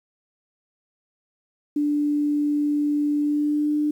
sine tone with pitch glide, 293.7 to 298.5 Hz, D4 to D4, 0 to +28 cents, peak -19 dBFS, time 1.76-3.91 s, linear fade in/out 5 ms, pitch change +28 cents, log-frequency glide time 3.2-3.74 s, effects 9-bit

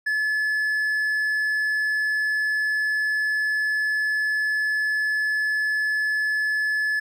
triangle tone, 1720 Hz, A6, 40 cents flat, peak -19 dBFS, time 0.06-7 s, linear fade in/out 10 ms, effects none

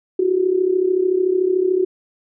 sine tone with amplitude modulation, 370 Hz, F#4, in tune, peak -11 dBFS, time 0.19-1.85 s, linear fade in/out 5 ms, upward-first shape sine, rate 33.6 Hz, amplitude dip 75%, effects none

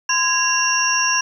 sine tone cluster, 1025 / 1649 / 2758 / 5560 / 5780 Hz, C6 / G#6 / F7 / F8 / F#8, -36 / -13 / -22 / -9 / -41 cents, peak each -22 dBFS, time 0.09-1.21 s, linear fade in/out 5 ms, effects 8-bit

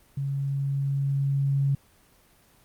sine tone with level ramp, 138.59 Hz, C#3, in tune, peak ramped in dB -26 to -20 dBFS, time 0.17-1.75 s, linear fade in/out 5 ms, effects pink hiss -59 dBFS RMS until 2.64 s + Opus 24 kbps

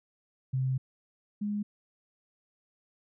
sine tone pair in turn, 130.81 / 206.9 Hz, C3 / G#3, 0 / -6 cents, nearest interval minor sixth, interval 794 cents, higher second, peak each -26 / -29 dBFS, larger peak first, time 0.53-0.78 / 1.41-1.63 s, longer first, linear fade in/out 10 ms, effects none

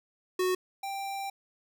square tone pair in turn, 368.1 / 786.5 Hz, F#4 / G5, -9 / +6 cents, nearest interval octave + minor second, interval 1315 cents, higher second, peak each -26 / -34 dBFS, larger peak first, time 0.39-0.55 / 0.83-1.3 s, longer second, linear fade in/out 5 ms, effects none

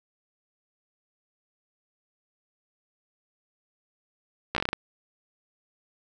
slowing click train, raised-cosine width 0.3 ms, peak -10 dBFS, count 8, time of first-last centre 4.55-4.731 s, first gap 14 ms, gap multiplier 1.2, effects none

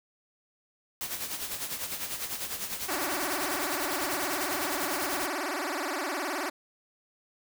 white noise with tremolo, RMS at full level -33 dBFS, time 1.01-5.26 s, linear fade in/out 0 ms, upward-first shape sine, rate 10 Hz, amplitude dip 60%
10% pulse tone with vibrato, 329.6 Hz, E4, in tune, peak -22 dBFS, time 2.88-6.5 s, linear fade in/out 10 ms, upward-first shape sine, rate 19 Hz, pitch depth 280 cents each way
effects none

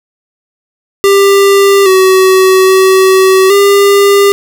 square tone with pitch steps, 396.4 / 377.2 / 379.3 / 400.7 Hz, G4 / F#4 / F#4 / G4, +19 / +33 / +43 / +38 cents, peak -4 dBFS, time 1.04-4.32 s, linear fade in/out 0 ms, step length 820 ms, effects none

